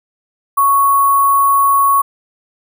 sine tone with sample-and-hold, 1108.7 Hz, C#6, in tune, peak -8 dBFS, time 0.57-2.02 s, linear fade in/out 10 ms, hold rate 11025 Hz, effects none

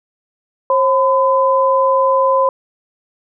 sine tone pair together, 536.1 / 1012 Hz, C5 / B5, +42 / +42 cents, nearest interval major seventh, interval 1100 cents, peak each -13 dBFS, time 0.7-2.49 s, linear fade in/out 2 ms, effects none

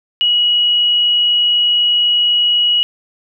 sine tone, 2912 Hz, F#7, 28 cents flat, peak -10 dBFS, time 0.21-2.83 s, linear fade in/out 0 ms, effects none

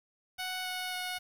10% pulse tone with pitch steps, 740 / 735.3 / 730.7 Hz, F#5 / F#5 / F#5, 0 / -11 / -22 cents, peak -26 dBFS, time 0.38-1.19 s, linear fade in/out 20 ms, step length 270 ms, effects 9-bit

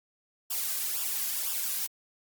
blue noise with flanger, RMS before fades -31 dBFS, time 0.5-1.87 s, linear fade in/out 10 ms, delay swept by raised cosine 0.47 to 2.27 ms, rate 2 Hz, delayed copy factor -0.65, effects Opus 48 kbps

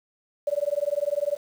sine tone with tremolo, 580 Hz, D5, 22 cents flat, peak -19 dBFS, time 0.47-1.37 s, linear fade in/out 5 ms, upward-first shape sine, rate 20 Hz, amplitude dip 100%, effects 8-bit

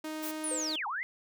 sawtooth tone, 311.1 Hz, D#4, in tune, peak -32 dBFS, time 0.04-0.76 s, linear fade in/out 5 ms
blue noise, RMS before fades -39 dBFS, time 0.22-0.32 s, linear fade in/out 20 ms
sine linear two-way sweep, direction down then up, 10340 to 779 to 2132 Hz, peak -32 dBFS, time 0.44-1.03 s, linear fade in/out 0 ms, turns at 0.87 s
sine tone with exponential decay, 508 Hz, B4, 49 cents sharp, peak -33 dBFS, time 0.51-0.86 s, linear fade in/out 5 ms, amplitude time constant 75 ms
effects none

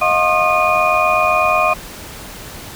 sine tone cluster, 626 / 714 / 1071 / 1222 / 2456 Hz, D#5 / F5 / C6 / D#6 / D#7, +10 / +38 / +40 / -32 / -23 cents, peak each -18 dBFS, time 0.01-1.74 s, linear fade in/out 10 ms, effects pink hiss -33 dBFS RMS until 2.75 s

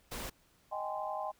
pink noise, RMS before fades -41 dBFS, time 0.11-0.3 s, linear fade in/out 10 ms
sine chord, Ab major seventh, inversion second, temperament just, 623 / 778.7 / 830.6 / 1038.3 Hz, Eb5 / G5 / Ab5 / C6, +2 / -12 / 0 / -14 cents, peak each -40 / -40 / -41 / -41 dBFS, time 0.71-1.32 s, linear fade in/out 20 ms
effects pink hiss -68 dBFS RMS until 1.39 s

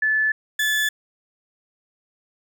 sine / 35% pulse tone pair in turn, 1737 / 1730.2 Hz, A6 / A6, -23 / -30 cents, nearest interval unison, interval 7 cents, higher first, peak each -17 dBFS, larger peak neither, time 0.02-0.32 / 0.59-0.89 s, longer neither, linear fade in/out 5 ms, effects none

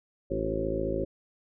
harmonic tone with a mistuned harmonic, 54.4 Hz, A1, 19 cents flat, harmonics 1 / 2 / 3 / 4 / 5 / 6 / 7 / 8 / 9 / 10, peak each -36 / -40 / -39 / -41 / -37 / -36 / -33 / -41 / -39 / -33 dBFS, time 0.3-1.05 s, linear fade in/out 10 ms, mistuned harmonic 6, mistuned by +41 cents, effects none

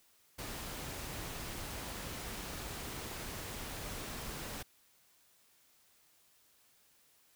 pink noise, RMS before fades -43 dBFS, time 0.38-4.63 s, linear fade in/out 10 ms, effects white hiss -68 dBFS RMS until 7.35 s

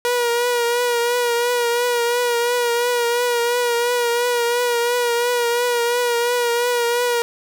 sawtooth tone with vibrato, 480 Hz, B4, 49 cents flat, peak -13 dBFS, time 0.05-7.22 s, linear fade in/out 0 ms, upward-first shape triangle, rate 2.9 Hz, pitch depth 42 cents each way, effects none

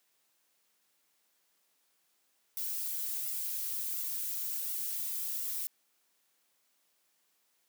violet noise with flanger, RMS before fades -36 dBFS, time 2.57-5.67 s, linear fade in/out 0 ms, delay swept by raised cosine 1.4 to 5.2 ms, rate 1.4 Hz, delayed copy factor +0.8, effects white hiss -74 dBFS RMS until 7.68 s + high-pass 200 Hz 12 dB/octave

